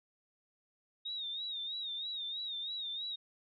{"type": "tone with vibrato", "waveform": "sine", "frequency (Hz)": 3729, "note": "A#7", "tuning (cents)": 0, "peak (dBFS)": -37, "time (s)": [1.05, 3.16], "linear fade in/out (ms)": 10, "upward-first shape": "sine", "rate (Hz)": 3.1, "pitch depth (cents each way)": 87, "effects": []}